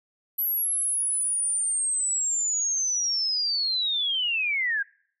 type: linear sweep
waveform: sine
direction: down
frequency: 11840 to 1580 Hz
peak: -23 dBFS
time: 0.38-4.83 s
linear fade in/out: 10 ms
effects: noise-tail reverb RT60 0.6 s tail -25 dB re dry